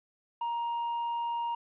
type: tone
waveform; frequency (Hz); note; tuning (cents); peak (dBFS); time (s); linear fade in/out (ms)
triangle; 939; A#5; +12; -28; 0.41-1.55; 5
effects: resampled to 8000 Hz + 11-bit